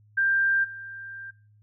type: tone with level steps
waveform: sine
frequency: 1585 Hz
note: G6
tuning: 19 cents sharp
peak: -20 / -37 dBFS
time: 0.17-1.31 s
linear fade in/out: 10 ms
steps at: 0.63 s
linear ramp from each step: 20 ms
effects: noise-tail reverb RT60 0.4 s tail -20 dB re dry + added 105 Hz sine -55 dBFS peak until 1.62 s